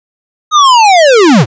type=linear sweep; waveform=square; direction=down; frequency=1267 to 92.1 Hz; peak=-3 dBFS; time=0.51-1.46 s; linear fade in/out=50 ms; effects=resampled to 16000 Hz